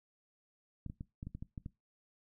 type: clicks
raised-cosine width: 5 ms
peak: -30 dBFS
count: 9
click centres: 0.863 / 0.899 / 1.009 / 1.229 / 1.27 / 1.35 / 1.425 / 1.578 / 1.661 s
effects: noise-tail reverb RT60 0.2 s tail -20 dB re dry